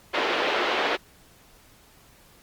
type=band-pass noise; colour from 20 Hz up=pink; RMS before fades=-25 dBFS; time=0.13-0.97 s; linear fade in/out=20 ms; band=340 to 3600 Hz; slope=24 dB/octave; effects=pink hiss -55 dBFS RMS until 2.42 s + Opus 48 kbps

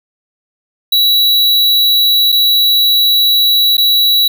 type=tone with dropouts; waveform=square; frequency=3918 Hz; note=B7; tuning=15 cents flat; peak=-8 dBFS; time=0.92-4.28 s; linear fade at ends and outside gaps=5 ms; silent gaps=2.32-2.324 / 3.769-3.779 s; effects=none

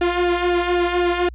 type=tone with flanger; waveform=sawtooth; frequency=352 Hz; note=F4; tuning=14 cents sharp; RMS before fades=-19 dBFS; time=0.01-1.29 s; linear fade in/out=5 ms; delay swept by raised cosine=0.89 to 2.69 ms; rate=3.9 Hz; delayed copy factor=-0.65; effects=added 60 Hz sine -34 dBFS peak until 1.34 s + resampled to 8000 Hz

